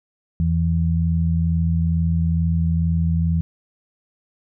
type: tone pair together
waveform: sine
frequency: 83.6 / 165.85 Hz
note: E2 / E3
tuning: +25 / +11 cents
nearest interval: octave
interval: 1186 cents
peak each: -19 dBFS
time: 0.4-3.41 s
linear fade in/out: 0 ms
effects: none